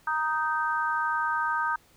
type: chord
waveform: sine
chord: Eb major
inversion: second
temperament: just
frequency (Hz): 933.4 / 1244.5 / 1555.6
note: Bb5 / Eb6 / G6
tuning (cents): +2 / 0 / -14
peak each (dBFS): -29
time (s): 0.07-1.76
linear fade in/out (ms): 5
effects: pink hiss -60 dBFS RMS until 1.96 s